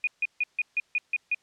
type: tone bursts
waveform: sine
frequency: 2459 Hz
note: D#7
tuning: 21 cents flat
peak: -22 dBFS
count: 8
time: 0.04-1.346 s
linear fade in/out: 2 ms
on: 32 ms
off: 150 ms
effects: white hiss -66 dBFS RMS until 1.42 s + low-pass 6000 Hz 12 dB/octave